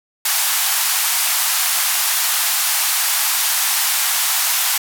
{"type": "band-pass noise", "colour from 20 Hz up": "white", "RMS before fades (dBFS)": -18, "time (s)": [0.25, 4.78], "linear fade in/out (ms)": 5, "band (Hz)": [720, 16000], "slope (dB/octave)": 48, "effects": []}